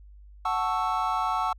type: chord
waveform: triangle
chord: F# minor seventh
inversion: none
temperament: equal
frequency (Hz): 740 / 880 / 1108.7 / 1318.5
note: F#5 / A5 / C#6 / E6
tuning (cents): 0 / 0 / 0 / 0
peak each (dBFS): -28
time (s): 0.45-1.53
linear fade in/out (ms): 5
effects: added 50 Hz sine -46 dBFS peak until 1.58 s